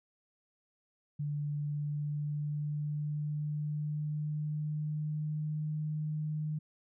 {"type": "tone with pitch glide", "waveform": "sine", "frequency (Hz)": [146.83, 152.98], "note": ["D3", "D#3"], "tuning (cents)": [0, -29], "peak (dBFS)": -32, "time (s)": [1.19, 6.59], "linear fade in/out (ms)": 10, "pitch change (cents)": 71, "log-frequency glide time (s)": [1.55, 5.74], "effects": []}